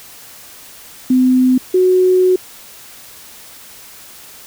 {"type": "tone pair in turn", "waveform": "sine", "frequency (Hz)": [255.4, 368.4], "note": ["C4", "F#4"], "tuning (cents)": [-42, -7], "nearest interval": "tritone", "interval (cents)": 635, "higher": "second", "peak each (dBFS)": -8, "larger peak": "neither", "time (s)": [[1.1, 1.58], [1.74, 2.36]], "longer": "second", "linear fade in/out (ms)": 5, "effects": ["white hiss -38 dBFS RMS until 4.46 s"]}